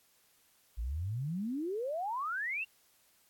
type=exponential sweep; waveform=sine; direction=up; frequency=51.8 to 2814 Hz; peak=-33 dBFS; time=0.77-2.65 s; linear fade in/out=20 ms; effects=white hiss -68 dBFS RMS until 3.29 s + AAC 64 kbps